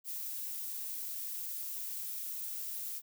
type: noise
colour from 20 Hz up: violet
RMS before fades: -40 dBFS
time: 0.04-3.02 s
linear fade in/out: 50 ms
effects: none